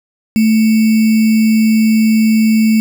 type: tone with sample-and-hold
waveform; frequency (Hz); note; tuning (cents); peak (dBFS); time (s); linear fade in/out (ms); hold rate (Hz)
sine; 220; A3; 0; -7; 0.36-2.8; 0; 2450
effects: none